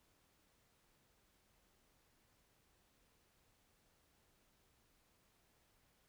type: silence
effects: pink hiss -75 dBFS RMS until 6.08 s